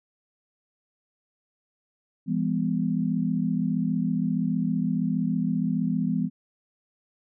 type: tone cluster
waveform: sine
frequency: 168.1 / 203.2 / 249.6 Hz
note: E3 / G#3 / B3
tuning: +34 / -38 / +19 cents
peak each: -27 dBFS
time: 2.26-6.3 s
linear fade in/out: 50 ms
effects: none